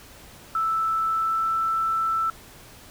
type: tone with pitch glide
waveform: sine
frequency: 1318.5 to 1326.1 Hz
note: E6 to E6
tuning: 0 to +10 cents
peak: -21 dBFS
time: 0.55-2.3 s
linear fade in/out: 2 ms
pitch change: +10 cents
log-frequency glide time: 1.1-1.48 s
effects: pink hiss -47 dBFS RMS until 2.9 s